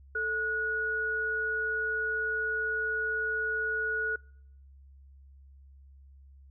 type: tone pair together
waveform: sine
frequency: 440 / 1457.9 Hz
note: A4 / F#6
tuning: 0 / -26 cents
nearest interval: octave + major sixth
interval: 2074 cents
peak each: -36 / -29 dBFS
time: 0.15-4.16 s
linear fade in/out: 5 ms
effects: noise-tail reverb RT60 0.7 s tail -26 dB re dry + added 68 Hz sine -51 dBFS peak until 6.5 s